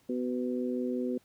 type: harmonic tone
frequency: 124.8 Hz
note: B2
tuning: 19 cents sharp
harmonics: 2 / 3 / 4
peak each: -31 / -35 / -37 dBFS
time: 0.09-1.18 s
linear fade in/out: 5 ms
effects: pink hiss -66 dBFS RMS until 1.24 s + high-pass 60 Hz 12 dB/octave